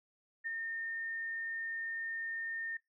sine tone with ADSR envelope, 1822 Hz, A#6, 40 cents flat, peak -34 dBFS, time 0.44-2.77 s, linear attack 26 ms, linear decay 17 ms, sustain -2 dB, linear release 4 ms, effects noise-tail reverb RT60 0.2 s tail -24 dB re dry

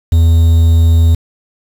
triangle tone with quantisation, 82.6 Hz, E2, 4 cents sharp, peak -3 dBFS, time 0.12-1.15 s, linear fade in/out 5 ms, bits 5, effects none

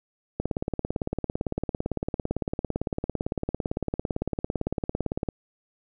click train, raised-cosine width 2 ms, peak -13 dBFS, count 88, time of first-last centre 0.4-5.288 s, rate 17.8 Hz, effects none

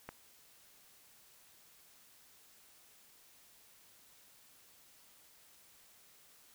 click, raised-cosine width 0.5 ms, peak -28 dBFS, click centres 0.09 s, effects white hiss -63 dBFS RMS until 6.54 s

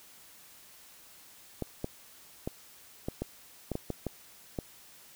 clicks, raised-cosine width 2 ms, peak -19 dBFS, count 10, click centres 1.623 / 1.844 / 2.475 / 3.085 / 3.22 / 3.717 / 3.754 / 3.903 / 4.067 / 4.588 s, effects white hiss -55 dBFS RMS until 5.15 s

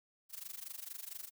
blue noise with amplitude modulation, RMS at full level -43 dBFS, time 0.29-1.31 s, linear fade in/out 50 ms, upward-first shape sine, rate 24.4 Hz, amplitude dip 90%, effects none

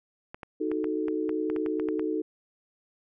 clicks, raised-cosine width 0.5 ms, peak -24 dBFS, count 12, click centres 0.345 / 0.432 / 0.716 / 0.843 / 1.083 / 1.293 / 1.5 / 1.563 / 1.662 / 1.798 / 1.887 / 1.995 s
sine chord, D# diminished, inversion none, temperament equal, 311.1 / 370 / 440 Hz, D#4 / F#4 / A4, 0 / 0 / 0 cents, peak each -29 / -33 / -31 dBFS, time 0.6-2.22 s, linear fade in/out 10 ms
effects none

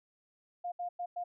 sine tone bursts at uneven times, 706 Hz, F5, 19 cents sharp, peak -34 dBFS, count 4, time 0.64-0.72 / 0.79-0.89 / 0.99-1.06 / 1.16-1.24 s, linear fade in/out 10 ms, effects none

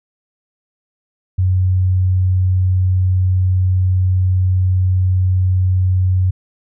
sine tone, 92.5 Hz, F#2, in tune, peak -11 dBFS, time 1.38-6.31 s, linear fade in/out 10 ms, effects none

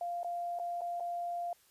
sine tone with dropouts, 696 Hz, F5, 6 cents flat, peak -34 dBFS, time 0.01-1.53 s, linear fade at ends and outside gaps 2 ms, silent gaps 0.232-0.245 / 0.589-0.597 / 0.809-0.816 / 0.999-1.005 s, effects white hiss -66 dBFS RMS until 1.7 s + resampled to 32000 Hz

